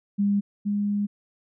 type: tone pair in turn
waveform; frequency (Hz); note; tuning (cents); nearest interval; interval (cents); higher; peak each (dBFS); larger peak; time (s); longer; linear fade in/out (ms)
sine; 202 / 204.6; G#3 / G#3; -48 / -26; unison; 22; second; -19 / -22; first; 0.18-0.41 / 0.65-1.07; second; 20
effects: none